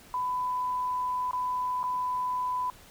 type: tone with dropouts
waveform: sine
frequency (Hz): 1000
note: B5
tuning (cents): +21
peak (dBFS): -27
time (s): 0.14-2.7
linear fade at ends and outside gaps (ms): 1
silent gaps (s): 1.311-1.332 / 1.831-1.839
effects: pink hiss -53 dBFS RMS until 2.9 s